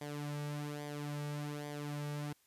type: tone with flanger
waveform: sawtooth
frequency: 146.83 Hz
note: D3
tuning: in tune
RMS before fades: -41 dBFS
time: 0.01-2.33 s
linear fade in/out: 5 ms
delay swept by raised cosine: 0.73 to 2.93 ms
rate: 1.2 Hz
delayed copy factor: -0.65
effects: white hiss -71 dBFS RMS until 2.46 s + resampled to 32000 Hz